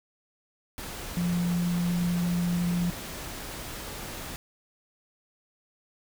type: tone in noise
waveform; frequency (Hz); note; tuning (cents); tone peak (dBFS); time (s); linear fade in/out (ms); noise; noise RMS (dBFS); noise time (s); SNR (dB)
sine; 174.61; F3; 0; -24; 1.17-2.9; 0; pink; -38; 0.78-4.36; +11
effects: none